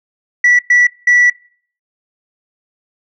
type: tone bursts at uneven times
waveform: sine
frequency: 1954 Hz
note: B6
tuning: 19 cents flat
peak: -4 dBFS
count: 3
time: 0.44-0.59 / 0.7-0.87 / 1.07-1.3 s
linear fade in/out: 5 ms
effects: noise-tail reverb RT60 0.5 s tail -24 dB re dry + tanh soft clip ceiling -4 dBFS